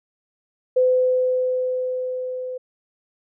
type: tone with level ramp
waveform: sine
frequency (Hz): 508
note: B4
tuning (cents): +49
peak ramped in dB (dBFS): -13 to -27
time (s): 0.76-2.58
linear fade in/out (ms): 10
effects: none